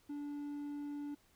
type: tone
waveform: triangle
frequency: 290 Hz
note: D4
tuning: 22 cents flat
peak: -38 dBFS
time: 0.09-1.15 s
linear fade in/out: 10 ms
effects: pink hiss -70 dBFS RMS until 1.35 s